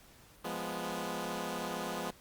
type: chord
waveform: 10% pulse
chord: F diminished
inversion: none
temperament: equal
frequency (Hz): 174.61 / 207.7 / 246.9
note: F3 / Ab3 / Cb4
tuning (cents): 0 / 0 / 0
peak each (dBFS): -32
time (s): 0.44-2.11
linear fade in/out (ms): 10
effects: pink hiss -59 dBFS RMS until 2.2 s + Opus 48 kbps